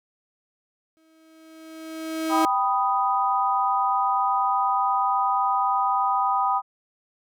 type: tone with exponential growth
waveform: 35% pulse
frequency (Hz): 320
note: D#4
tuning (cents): +49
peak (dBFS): -18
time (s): 0.97-2.45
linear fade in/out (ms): 0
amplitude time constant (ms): 320
type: chord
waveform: sine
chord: G augmented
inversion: none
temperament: equal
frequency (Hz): 784 / 987.8 / 1244.5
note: G5 / B5 / D#6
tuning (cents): 0 / 0 / 0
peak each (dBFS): -24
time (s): 2.29-6.62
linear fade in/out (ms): 50
effects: none